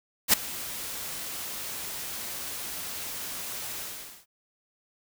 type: noise with ADSR envelope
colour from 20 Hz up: white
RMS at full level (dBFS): -17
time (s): 0.28-4.26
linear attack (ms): 54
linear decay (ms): 5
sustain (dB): -19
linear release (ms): 470
effects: none